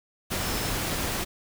sine tone in noise, 5274 Hz, E8, in tune, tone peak -39 dBFS, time 0.41-0.71 s, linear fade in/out 20 ms, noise pink, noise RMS -29 dBFS, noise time 0.3-1.25 s, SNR -13 dB, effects none

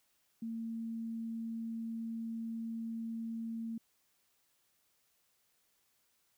sine tone, 227.3 Hz, A#3, 43 cents flat, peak -37 dBFS, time 0.42-3.78 s, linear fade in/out 5 ms, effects white hiss -75 dBFS RMS until 6.37 s

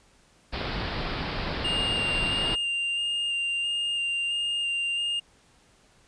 pink low-pass noise, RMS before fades -31 dBFS, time 0.52-2.56 s, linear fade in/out 20 ms, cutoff 5000 Hz, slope 96 dB/octave
triangle tone with vibrato, 2806 Hz, F7, 8 cents sharp, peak -24 dBFS, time 1.64-5.2 s, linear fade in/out 10 ms, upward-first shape square, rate 1.5 Hz, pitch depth 12 cents each way
effects pink hiss -60 dBFS RMS until 6.07 s + resampled to 22050 Hz

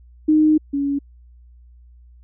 sine tone pair in turn, 308.3 / 281.5 Hz, D#4 / C#4, -16 / +27 cents, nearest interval major second, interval 157 cents, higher first, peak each -11 / -18 dBFS, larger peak first, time 0.28-0.58 / 0.73-0.99 s, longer first, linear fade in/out 10 ms, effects added 60 Hz sine -44 dBFS peak until 2.23 s

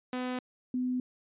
sawtooth / sine tone pair in turn, 251.8 / 251.8 Hz, B3 / B3, +34 / +34 cents, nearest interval unison, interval 0 cents, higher neither, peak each -28 dBFS, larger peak neither, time 0.13-0.39 / 0.74-1 s, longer neither, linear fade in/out 2 ms, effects resampled to 8000 Hz

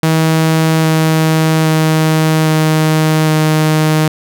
sawtooth tone with pitch steps, 160 / 158.89 / 157.8 / 156.71 / 155.62 Hz, D#3 / D#3 / D#3 / D#3 / D#3, +49 / +37 / +25 / +13 / +1 cents, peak -5 dBFS, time 0.03-4.08 s, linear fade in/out 2 ms, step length 810 ms, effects none

